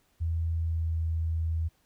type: tone with pitch glide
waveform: sine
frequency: 82.41 to 81.37 Hz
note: E2 to E2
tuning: 0 to -22 cents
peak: -26 dBFS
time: 0.2-1.69 s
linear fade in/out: 20 ms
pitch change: -22 cents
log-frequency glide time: 0.48-1 s
effects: pink hiss -69 dBFS RMS until 1.85 s